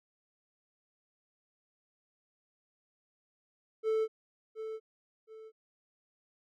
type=tone with echo; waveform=triangle; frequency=440 Hz; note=A4; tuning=in tune; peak=-25 dBFS; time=3.83-4.08 s; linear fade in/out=50 ms; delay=720 ms; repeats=2; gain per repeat=-10 dB; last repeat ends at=5.52 s; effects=none